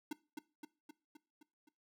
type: tone with echo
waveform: square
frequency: 300.6 Hz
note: D4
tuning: 40 cents sharp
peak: -38 dBFS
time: 0.11-0.13 s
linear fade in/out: 5 ms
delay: 260 ms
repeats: 6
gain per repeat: -4 dB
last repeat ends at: 1.69 s
effects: noise-tail reverb RT60 0.3 s tail -19 dB re dry